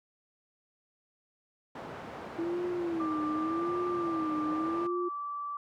white band-pass noise, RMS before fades -43 dBFS, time 1.75-4.87 s, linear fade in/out 5 ms, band 110 to 940 Hz, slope 12 dB/octave
sine tone with vibrato, 329.6 Hz, E4, in tune, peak -30 dBFS, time 2.38-5.09 s, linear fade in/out 10 ms, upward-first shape sine, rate 0.86 Hz, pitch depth 130 cents each way
sine tone with pitch glide, 1184 to 1160.3 Hz, D6 to D6, +14 to -21 cents, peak -34 dBFS, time 3-5.57 s, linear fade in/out 2 ms, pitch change -35 cents, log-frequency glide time 4.83-4.93 s
effects none

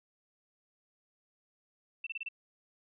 sine tone bursts, 2678 Hz, E7, 27 cents sharp, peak -35 dBFS, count 5, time 2.04-2.287 s, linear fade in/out 5 ms, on 27 ms, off 28 ms, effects none

